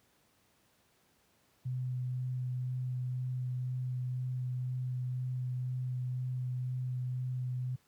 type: tone with vibrato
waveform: sine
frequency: 126.5 Hz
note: B2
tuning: 42 cents sharp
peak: -32 dBFS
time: 1.65-7.76 s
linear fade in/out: 10 ms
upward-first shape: sine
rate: 2 Hz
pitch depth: 10 cents each way
effects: pink hiss -70 dBFS RMS until 7.87 s + high-pass 80 Hz 12 dB/octave